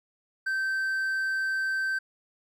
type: tone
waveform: triangle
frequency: 1553 Hz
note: G6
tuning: 17 cents flat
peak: -24 dBFS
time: 0.46-1.99 s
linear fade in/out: 10 ms
effects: none